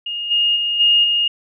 sine tone with level steps, 2846 Hz, F7, 32 cents sharp, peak -22 / -13 / -17 / -10 / -14 dBFS, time 0.06-1.28 s, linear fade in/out 5 ms, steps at 0.3 / 0.55 / 0.79 / 1.03 s, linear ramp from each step 20 ms, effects none

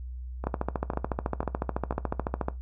two click trains, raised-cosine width 1 ms, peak -19 / -13 dBFS, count 4 / 29, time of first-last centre 0.44-1.925 / 0.47-2.484 s, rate 2.02 / 13.9 Hz, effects noise-tail reverb RT60 0.2 s tail -17 dB re dry + added 62 Hz sine -35 dBFS peak until 2.61 s

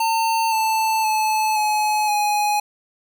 square tone with pitch steps, 900 / 883 / 866.3 / 850 / 833.9 Hz, A5 / A5 / A5 / G#5 / G#5, +39 / +6 / -27 / +40 / +7 cents, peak -18 dBFS, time 0-2.6 s, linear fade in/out 5 ms, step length 520 ms, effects none

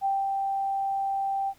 sine tone with ADSR envelope, 784 Hz, G5, in tune, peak -22 dBFS, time 0.01-1.54 s, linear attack 41 ms, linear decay 210 ms, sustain -3 dB, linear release 57 ms, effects pink hiss -60 dBFS RMS until 1.58 s

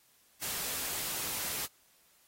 white noise, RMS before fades -36 dBFS, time 0.41-1.67 s, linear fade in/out 20 ms, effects white hiss -66 dBFS RMS until 2.27 s + AAC 48 kbps

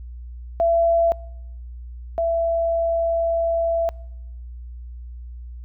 sine tone pair in turn, 672 / 667.7 Hz, E5 / E5, +33 / +22 cents, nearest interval unison, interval 11 cents, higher first, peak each -15 / -18 dBFS, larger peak first, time 0.6-1.12 / 2.18-3.89 s, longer second, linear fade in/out 0 ms, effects noise-tail reverb RT60 0.9 s tail -25 dB re dry + added 60 Hz sine -33 dBFS peak until 5.64 s

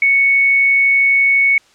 sine tone, 2217 Hz, C#7, in tune, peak -9 dBFS, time 0.02-1.58 s, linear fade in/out 2 ms, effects white hiss -51 dBFS RMS until 1.74 s + low-pass 6000 Hz 12 dB/octave

